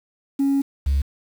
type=tone pair in turn; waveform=sine; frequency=276.2 / 69.17 Hz; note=C#4 / C#2; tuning=-6 / -3 cents; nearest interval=2 octaves; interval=2397 cents; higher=first; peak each=-15 dBFS; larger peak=neither; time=0.39-0.62 / 0.86-1.02 s; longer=first; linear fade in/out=10 ms; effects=tanh soft clip ceiling -13 dBFS + 7-bit